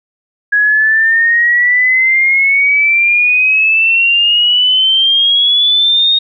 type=exponential sweep; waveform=sine; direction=up; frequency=1661.2 to 3729 Hz; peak=-7 dBFS; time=0.52-6.19 s; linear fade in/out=10 ms; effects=none